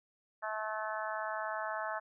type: harmonic tone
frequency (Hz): 216.3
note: A3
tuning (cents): -29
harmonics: 3 / 4 / 5 / 6 / 7 / 8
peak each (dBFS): -40 / -41 / -42 / -43 / -43 / -44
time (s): 0.42-2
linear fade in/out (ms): 20
effects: none

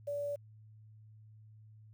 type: tone with quantisation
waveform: sine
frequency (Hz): 576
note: D5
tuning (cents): -34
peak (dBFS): -34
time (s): 0.07-0.36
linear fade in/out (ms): 10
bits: 10
effects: added 108 Hz sine -54 dBFS peak until 1.93 s

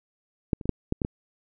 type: clicks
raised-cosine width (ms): 3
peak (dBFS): -9 / -25 / -20 / -7 / -11 / -14 / -14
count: 7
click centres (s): 0.532 / 0.612 / 0.656 / 0.693 / 0.924 / 1.018 / 1.049
effects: none

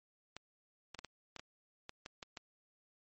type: clicks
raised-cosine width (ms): 0.2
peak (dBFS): -28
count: 10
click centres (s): 0.366 / 0.947 / 0.99 / 1.047 / 1.363 / 1.395 / 1.894 / 2.061 / 2.228 / 2.372
effects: MP3 32 kbps

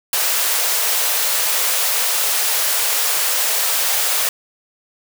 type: high-pass noise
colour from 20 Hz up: white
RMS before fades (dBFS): -18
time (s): 0.13-4.29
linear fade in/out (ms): 2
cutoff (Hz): 440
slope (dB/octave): 48
effects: none

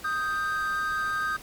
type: tone pair together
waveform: triangle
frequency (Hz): 1244.5 / 1575.7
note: D#6 / G6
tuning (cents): 0 / +9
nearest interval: major third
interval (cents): 409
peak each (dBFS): -27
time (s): 0.04-1.37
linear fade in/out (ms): 10
effects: pink hiss -46 dBFS RMS until 1.42 s + Opus 48 kbps

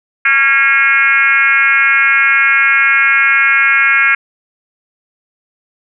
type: tone with frequency modulation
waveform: sine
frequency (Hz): 1905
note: A#6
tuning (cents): +37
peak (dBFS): -7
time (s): 0.25-4.15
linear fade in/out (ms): 5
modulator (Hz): 262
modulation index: 2
effects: none

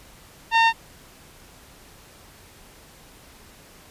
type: tone with low-pass filter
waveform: sawtooth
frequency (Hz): 911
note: A#5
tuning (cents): -40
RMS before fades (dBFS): -17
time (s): 0.51-0.73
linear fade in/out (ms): 50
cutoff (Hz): 3200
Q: 1.4
effects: pink hiss -49 dBFS RMS until 3.9 s + resampled to 32000 Hz

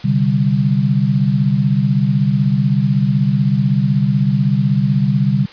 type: chord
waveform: sine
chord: C suspended second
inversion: none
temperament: equal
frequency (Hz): 130.81 / 146.83 / 196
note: C3 / D3 / G3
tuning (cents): 0 / 0 / 0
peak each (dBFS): -16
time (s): 0.04-5.46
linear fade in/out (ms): 10
effects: white hiss -38 dBFS RMS until 5.52 s + resampled to 11025 Hz

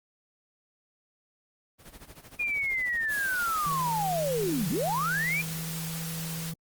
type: noise with tremolo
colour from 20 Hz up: pink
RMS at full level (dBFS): -45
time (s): 1.78-3.95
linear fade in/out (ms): 50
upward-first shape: sine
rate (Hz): 13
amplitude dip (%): 80
type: linear two-way sweep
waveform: sine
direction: down then up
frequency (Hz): 2447 to 143.8 to 2447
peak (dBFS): -26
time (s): 2.39-5.42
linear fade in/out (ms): 10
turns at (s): 4.69
type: high-pass noise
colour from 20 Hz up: white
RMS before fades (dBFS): -38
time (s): 3.08-6.54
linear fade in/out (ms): 50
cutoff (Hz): 190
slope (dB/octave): 24
type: tone with pitch glide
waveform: triangle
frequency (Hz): 160 to 163.46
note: D#3 to E3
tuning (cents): +49 to -14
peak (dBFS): -32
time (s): 3.66-6.54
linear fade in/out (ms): 5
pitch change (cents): +37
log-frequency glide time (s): 4.51-6.1
effects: Opus 24 kbps

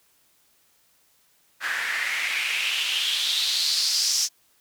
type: noise with band-pass filter sweep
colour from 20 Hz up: white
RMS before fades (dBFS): -25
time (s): 1.6-4.29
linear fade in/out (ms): 50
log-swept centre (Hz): 1600 to 5800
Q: 4.3
effects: white hiss -63 dBFS RMS until 4.6 s

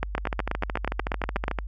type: two click trains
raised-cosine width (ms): 0.5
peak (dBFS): -10 / -12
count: 13 / 20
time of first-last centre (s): 0.03-1.481 / 0.18-1.587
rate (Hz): 8.27 / 13.5
effects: added 50 Hz sine -31 dBFS peak until 1.67 s

